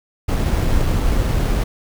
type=noise with sample-and-hold; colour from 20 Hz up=brown; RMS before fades=-17 dBFS; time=0.28-1.64 s; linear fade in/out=10 ms; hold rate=7350 Hz; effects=none